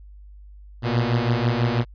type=beating tone pair; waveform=sawtooth; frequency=116.1 / 122.2 Hz; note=A#2 / B2; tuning=-7 / -18 cents; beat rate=6.1 Hz; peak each=-18 dBFS; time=0.82-1.85 s; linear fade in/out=50 ms; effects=added 50 Hz sine -41 dBFS peak until 1.94 s + resampled to 11025 Hz